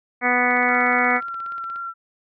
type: harmonic tone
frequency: 246.9 Hz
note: B3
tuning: in tune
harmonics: 1 / 2 / 3 / 4 / 5 / 6 / 7 / 8 / 9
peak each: -26 / -27 / -23 / -29 / -26 / -27 / -26 / -23 / -23 dBFS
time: 0.21-1.21 s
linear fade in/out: 50 ms
type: click train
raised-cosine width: 0.3 ms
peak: -29 dBFS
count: 22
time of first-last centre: 0.51-1.76 s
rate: 16.8 Hz
type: tone with vibrato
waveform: sine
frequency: 1365 Hz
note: F6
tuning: 40 cents flat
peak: -27 dBFS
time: 0.67-1.94 s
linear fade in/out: 50 ms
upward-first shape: triangle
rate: 3.8 Hz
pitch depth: 20 cents each way
effects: none